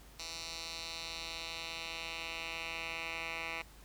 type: tone with band-pass filter sweep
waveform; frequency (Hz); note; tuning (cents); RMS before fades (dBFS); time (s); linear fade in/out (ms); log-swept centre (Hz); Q
10% pulse; 164.81; E3; 0; -42; 0.19-3.62; 5; 4900 to 2200; 2.1
effects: added 50 Hz sine -57 dBFS peak until 3.84 s + pink hiss -59 dBFS RMS until 3.84 s